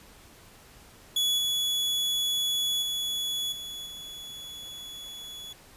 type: tone with level steps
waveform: 40% pulse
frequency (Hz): 3395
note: G#7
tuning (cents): +37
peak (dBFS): -22 / -24 / -27 / -35 / -38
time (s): 1.16-5.53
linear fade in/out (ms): 5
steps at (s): 1.38 / 2.82 / 3.52 / 3.86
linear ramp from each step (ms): 5
effects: pink hiss -53 dBFS RMS until 5.76 s + resampled to 32000 Hz